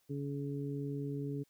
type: harmonic tone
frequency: 141.4 Hz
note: C#3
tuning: 35 cents sharp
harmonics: 1 / 2 / 3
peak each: -38 / -40 / -43 dBFS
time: 0.09-1.44 s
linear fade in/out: 20 ms
effects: white hiss -74 dBFS RMS until 1.49 s